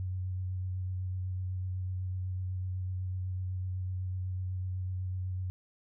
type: tone with vibrato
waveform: sine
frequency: 92.4 Hz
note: F#2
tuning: 2 cents flat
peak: -32 dBFS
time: 0-5.5 s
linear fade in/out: 0 ms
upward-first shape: sine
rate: 8 Hz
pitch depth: 17 cents each way
effects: none